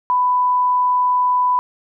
sine tone, 995 Hz, B5, 13 cents sharp, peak -13 dBFS, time 0.1-1.59 s, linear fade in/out 0 ms, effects none

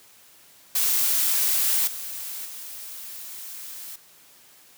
blue noise with level steps, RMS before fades -22 / -34 / -38 dBFS, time 0.75-3.96 s, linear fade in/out 5 ms, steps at 1.87 / 2.45 s, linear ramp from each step 5 ms, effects white hiss -53 dBFS RMS until 4.77 s + high-pass 80 Hz 12 dB/octave

